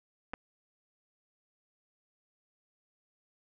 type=clicks; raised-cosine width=0.5 ms; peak=-23 dBFS; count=2; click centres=0.335 / 0.339 s; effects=none